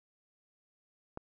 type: click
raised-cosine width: 1 ms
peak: -26 dBFS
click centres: 1.174 s
effects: none